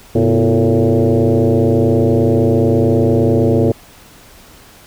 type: tone with frequency modulation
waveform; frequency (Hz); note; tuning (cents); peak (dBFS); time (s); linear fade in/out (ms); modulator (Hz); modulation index
sine; 100.5; G2; +44; -9; 0.15-3.72; 5; 115; 4
effects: pink hiss -42 dBFS RMS until 4.86 s